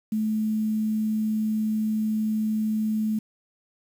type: tone with quantisation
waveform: sine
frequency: 216.6 Hz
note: A3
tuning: 27 cents flat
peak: -22 dBFS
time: 0.12-3.19 s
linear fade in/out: 5 ms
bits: 8
effects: none